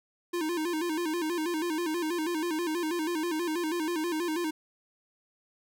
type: tone with vibrato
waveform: square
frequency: 329.6 Hz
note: E4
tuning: in tune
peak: -29 dBFS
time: 0.33-4.51 s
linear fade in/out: 10 ms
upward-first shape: square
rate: 6.2 Hz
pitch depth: 100 cents each way
effects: none